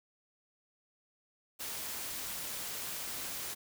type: noise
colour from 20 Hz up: white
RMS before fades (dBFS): -40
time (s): 1.59-3.55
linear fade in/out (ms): 20
effects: none